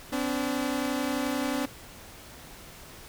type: tone pair together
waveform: sawtooth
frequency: 256 / 287.4 Hz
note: C4 / D4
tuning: -38 / -37 cents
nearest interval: major second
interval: 201 cents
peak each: -26 dBFS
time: 0.12-1.66 s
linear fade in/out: 10 ms
effects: pink hiss -47 dBFS RMS until 3.08 s